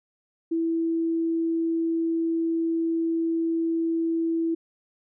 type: tone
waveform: sine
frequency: 329.6 Hz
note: E4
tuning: in tune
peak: -22 dBFS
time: 0.51-4.55 s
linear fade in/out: 10 ms
effects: none